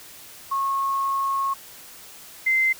sine tone pair in turn, 1092 / 2075 Hz, C#6 / C7, -26 / -15 cents, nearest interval major seventh, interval 1111 cents, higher second, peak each -21 / -17 dBFS, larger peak second, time 0.51-1.54 / 2.46-2.73 s, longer first, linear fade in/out 10 ms, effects white hiss -44 dBFS RMS until 2.79 s

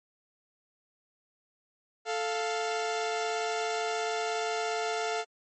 sawtooth tone pair together, 440 / 698.5 Hz, A4 / F5, 0 / 0 cents, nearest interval minor sixth, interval 800 cents, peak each -28 dBFS, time 2.05-5.25 s, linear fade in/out 50 ms, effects MP3 32 kbps

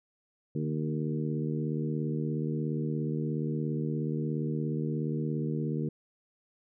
harmonic tone with a mistuned harmonic, 77 Hz, D#2, 17 cents flat, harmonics 2 / 3 / 4 / 5 / 6, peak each -31 / -35 / -37 / -39 / -41 dBFS, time 0.55-5.89 s, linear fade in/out 5 ms, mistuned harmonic 2, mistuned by -48 cents, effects none

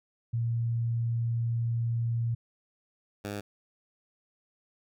sine / 10% pulse tone pair in turn, 116.54 / 102.25 Hz, A#2 / G#2, 0 / -26 cents, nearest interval major second, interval 226 cents, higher first, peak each -26 / -26 dBFS, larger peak neither, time 0.33-2.35 / 3.24-3.41 s, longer first, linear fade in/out 10 ms, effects none

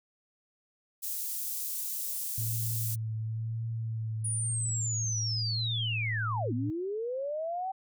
white high-pass noise, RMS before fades -35 dBFS, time 1.02-2.96 s, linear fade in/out 20 ms, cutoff 7900 Hz, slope 12 dB/octave
sine tone with vibrato, 112.1 Hz, A2, 33 cents sharp, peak -31 dBFS, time 2.38-6.7 s, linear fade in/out 0 ms, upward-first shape triangle, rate 0.97 Hz, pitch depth 33 cents each way
sine linear two-way sweep, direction down then up, 9760 to 232.4 to 776 Hz, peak -31 dBFS, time 4.24-7.72 s, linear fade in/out 10 ms, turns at 6.53 s
effects none

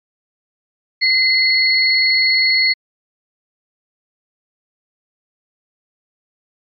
sine tone pair together, 2057 / 4359 Hz, C7 / C#8, -30 / -30 cents, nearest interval octave + minor second, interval 1300 cents, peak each -14 dBFS, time 1.01-2.74 s, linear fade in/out 20 ms, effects MP3 48 kbps

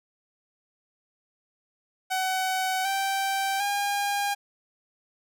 sawtooth tone with pitch steps, 752 / 779.9 / 808.8 Hz, F#5 / G5 / G#5, +28 / -9 / -46 cents, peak -21 dBFS, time 2.1-4.35 s, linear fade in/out 20 ms, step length 750 ms, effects none

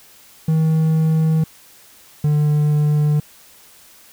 triangle tone pair in turn, 159 / 149.34 Hz, D#3 / D3, +38 / +29 cents, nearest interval minor second, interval 109 cents, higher first, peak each -11 dBFS, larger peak neither, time 0.48-1.44 / 2.24-3.2 s, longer neither, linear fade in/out 5 ms, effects white hiss -47 dBFS RMS until 4.12 s

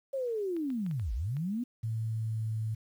sine linear two-way sweep, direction down then up, 554.4 to 47.33 to 253.9 Hz, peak -30 dBFS, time 0.13-1.64 s, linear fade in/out 10 ms, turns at 1.13 s
clicks, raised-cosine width 0.3 ms, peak -36 dBFS, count 6, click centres 0.566 / 0.703 / 0.864 / 0.912 / 0.997 / 1.368 s
sine tone with pitch glide, 111.9 to 110.1 Hz, A2 to A2, +30 to +2 cents, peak -30 dBFS, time 1.83-2.75 s, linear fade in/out 10 ms, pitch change -28 cents, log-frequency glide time 1.96-2.54 s
effects 10-bit

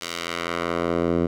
10% pulse tone with band-pass filter sweep, 85.1 Hz, F2, 44 cents flat, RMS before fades -25 dBFS, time 0.01-1.27 s, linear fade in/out 5 ms, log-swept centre 4900 to 290 Hz, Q 0.71, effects none

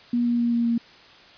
sine tone with pitch steps, 240 / 238.3 / 236.7 / 235.1 / 233.4 Hz, B3 / A#3 / A#3 / A#3 / A#3, -49 / +38 / +27 / +15 / +2 cents, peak -19 dBFS, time 0.13-0.78 s, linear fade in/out 5 ms, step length 130 ms, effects white hiss -49 dBFS RMS until 1.37 s + resampled to 11025 Hz

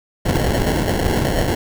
pink noise with sample-and-hold, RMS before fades -18 dBFS, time 0.25-1.55 s, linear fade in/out 10 ms, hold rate 1225 Hz, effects none

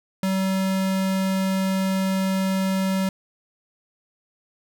square tone, 190.8 Hz, G3, 47 cents flat, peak -21 dBFS, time 0.23-3.09 s, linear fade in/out 2 ms, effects none

